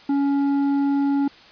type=tone with tanh clipping; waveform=triangle; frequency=280.2 Hz; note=C#4; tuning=19 cents sharp; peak=-19 dBFS; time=0.09-1.28 s; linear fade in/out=5 ms; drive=12 dB; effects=white hiss -47 dBFS RMS until 1.51 s + resampled to 11025 Hz